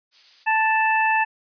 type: noise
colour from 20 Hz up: violet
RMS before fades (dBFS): -37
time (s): 0.11-0.47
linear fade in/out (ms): 50
type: harmonic tone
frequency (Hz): 880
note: A5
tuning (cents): 0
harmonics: 1 / 2 / 3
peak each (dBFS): -19 / -22 / -24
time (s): 0.46-1.25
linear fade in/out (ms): 20
effects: resampled to 11025 Hz